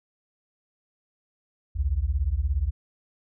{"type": "beating tone pair", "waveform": "sine", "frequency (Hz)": [60.1, 77.1], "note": ["B1", "D#2"], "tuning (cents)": [-46, -15], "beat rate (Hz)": 17, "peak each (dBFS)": -25, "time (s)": [1.75, 2.71], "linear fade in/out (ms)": 20, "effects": []}